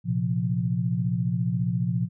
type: chord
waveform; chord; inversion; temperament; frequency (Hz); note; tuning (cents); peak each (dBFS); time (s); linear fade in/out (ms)
sine; Bb suspended second; none; just; 116.54 / 131.11 / 174.81; Bb2 / C3 / F3; 0 / +4 / +2; -27 / -28 / -26; 0.04-2.09; 50
effects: none